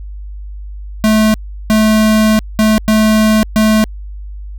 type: tone bursts at uneven times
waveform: square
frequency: 216.7 Hz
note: A3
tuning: 26 cents flat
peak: -8 dBFS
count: 5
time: 1.04-1.34 / 1.7-2.39 / 2.59-2.78 / 2.88-3.43 / 3.56-3.84 s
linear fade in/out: 0 ms
effects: added 50 Hz sine -24 dBFS peak until 4.58 s